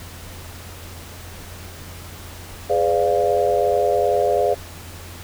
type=chord; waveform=sine; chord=G# diminished seventh; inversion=none; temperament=equal with one note detuned; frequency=415.3 / 504.6 / 587.3 / 698.5 Hz; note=G#4 / B4 / D5 / F5; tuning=0 / +37 / 0 / 0 cents; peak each=-21 dBFS; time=2.69-4.55 s; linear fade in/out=20 ms; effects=added 87 Hz sine -38 dBFS peak until 5.23 s + pink hiss -39 dBFS RMS until 5.23 s